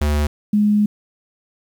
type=tone pair in turn; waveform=square / sine; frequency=74.1 / 208.7 Hz; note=D2 / G#3; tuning=+16 / +9 cents; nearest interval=octave + tritone; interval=1793 cents; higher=second; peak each=-16 / -12 dBFS; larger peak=second; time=0.01-0.27 / 0.53-0.86 s; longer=second; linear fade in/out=5 ms; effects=8-bit